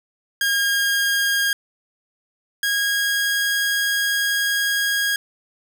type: tone pair in turn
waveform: sawtooth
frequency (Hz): 1623 / 1638.1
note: G#6 / G#6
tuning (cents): -40 / -24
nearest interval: unison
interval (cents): 16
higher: second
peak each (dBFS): -14 / -15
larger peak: first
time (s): 0.41-1.53 / 2.63-5.16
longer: second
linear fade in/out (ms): 2
effects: none